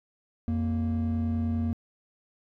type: tone pair together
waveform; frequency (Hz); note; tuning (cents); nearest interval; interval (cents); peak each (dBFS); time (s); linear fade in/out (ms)
triangle; 87.47 / 232.5; F2 / A#3; +3 / -4; octave + perfect fourth; 1693; -25; 0.48-1.73; 0
effects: tanh soft clip ceiling -19 dBFS